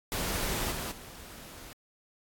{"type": "noise with level steps", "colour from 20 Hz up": "pink", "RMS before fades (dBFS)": [-32, -36, -47], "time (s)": [0.12, 1.73], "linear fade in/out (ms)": 0, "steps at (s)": [0.71, 0.91], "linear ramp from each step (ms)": 10, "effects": ["AAC 64 kbps"]}